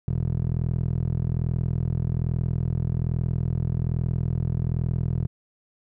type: tone with band-pass filter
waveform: 15% pulse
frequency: 41.2 Hz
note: E1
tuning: in tune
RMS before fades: -25 dBFS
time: 0.08-5.27 s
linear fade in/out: 0 ms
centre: 130 Hz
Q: 1.6
effects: none